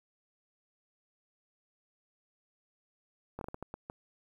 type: slowing click train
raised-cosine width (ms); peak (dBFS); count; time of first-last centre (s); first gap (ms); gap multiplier
1; -26; 8; 3.39-3.899; 22; 1.39
effects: 10-bit